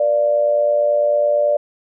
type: tone with amplitude modulation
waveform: sine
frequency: 587.3 Hz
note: D5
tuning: in tune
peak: -10 dBFS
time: 0-1.57 s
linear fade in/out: 5 ms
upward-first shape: sine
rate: 109 Hz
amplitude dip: 60%
effects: none